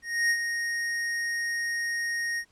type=tone with ADSR envelope; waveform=square; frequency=1864.7 Hz; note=A#6; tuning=in tune; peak=-21 dBFS; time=0.02-2.45 s; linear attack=280 ms; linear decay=64 ms; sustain=-7 dB; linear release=69 ms; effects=pink hiss -65 dBFS RMS until 2.51 s + low-pass 9000 Hz 12 dB/octave